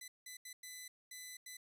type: tone bursts at uneven times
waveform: 10% pulse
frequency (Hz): 2004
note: B6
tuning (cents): +25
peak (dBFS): -39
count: 6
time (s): 0.01-0.08 / 0.26-0.37 / 0.45-0.53 / 0.63-0.88 / 1.11-1.37 / 1.46-1.57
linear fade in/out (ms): 5
effects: none